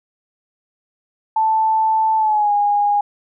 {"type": "tone with pitch glide", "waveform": "sine", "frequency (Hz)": [880, 821.1], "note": ["A5", "G#5"], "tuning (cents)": [0, -20], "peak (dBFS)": -13, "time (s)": [1.36, 3.01], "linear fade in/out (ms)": 5, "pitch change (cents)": -120, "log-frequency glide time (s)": [2.17, 2.52], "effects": []}